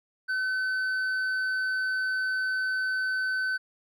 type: tone with hard clipping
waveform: sine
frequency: 1520 Hz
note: F#6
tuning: 46 cents sharp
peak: -27 dBFS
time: 0.28-3.58 s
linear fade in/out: 20 ms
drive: 4 dB
effects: none